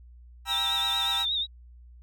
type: chord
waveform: sawtooth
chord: E diminished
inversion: first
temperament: just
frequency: 791.1 / 949.3 / 1318.5 Hz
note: G5 / Bb5 / E6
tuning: +16 / +31 / 0 cents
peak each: -32 dBFS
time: 0.45-1.26 s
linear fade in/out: 50 ms
type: tone with vibrato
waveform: sine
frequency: 3700 Hz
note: A#7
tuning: 14 cents flat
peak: -25 dBFS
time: 0.47-1.47 s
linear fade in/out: 50 ms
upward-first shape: triangle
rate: 8.4 Hz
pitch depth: 84 cents each way
effects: added 60 Hz sine -47 dBFS peak until 2.02 s